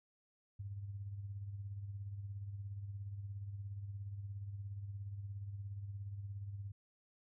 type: tone with tremolo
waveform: sine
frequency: 100 Hz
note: G2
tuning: 35 cents sharp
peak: -40 dBFS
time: 0.59-6.72 s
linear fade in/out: 10 ms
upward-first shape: sine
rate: 17 Hz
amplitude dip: 50%
effects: none

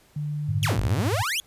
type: tone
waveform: sine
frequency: 148.4 Hz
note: D3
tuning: 18 cents sharp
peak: -26 dBFS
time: 0.16-0.7 s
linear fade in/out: 5 ms
type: tone with tremolo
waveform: sine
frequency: 104.1 Hz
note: G#2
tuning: 5 cents sharp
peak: -20 dBFS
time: 0.48-1.23 s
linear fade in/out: 20 ms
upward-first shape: sine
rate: 14 Hz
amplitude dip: 75%
type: exponential two-way sweep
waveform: sawtooth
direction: down then up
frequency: 3468 to 41.81 to 3468 Hz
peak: -21 dBFS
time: 0.63-1.4 s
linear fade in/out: 0 ms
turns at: 0.8 s
effects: pink hiss -58 dBFS RMS until 1.46 s + resampled to 32000 Hz

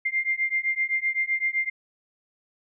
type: beating tone pair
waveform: sine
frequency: 2099 / 2106.8 Hz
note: C7 / C7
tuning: +5 / +11 cents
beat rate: 7.8 Hz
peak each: -26 dBFS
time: 0.05-1.7 s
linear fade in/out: 10 ms
effects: none

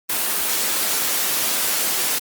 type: noise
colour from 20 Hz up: white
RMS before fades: -21 dBFS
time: 0.09-2.19 s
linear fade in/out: 10 ms
effects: high-pass 200 Hz 12 dB/octave + Opus 24 kbps

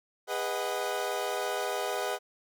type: chord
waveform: 30% pulse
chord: G# minor seventh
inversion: none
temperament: equal with one note detuned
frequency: 407.7 / 493.9 / 622.3 / 740 Hz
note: G#4 / B4 / D#5 / F#5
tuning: -32 / 0 / 0 / 0 cents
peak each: -33 dBFS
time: 0.27-2.19 s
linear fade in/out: 50 ms
effects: none

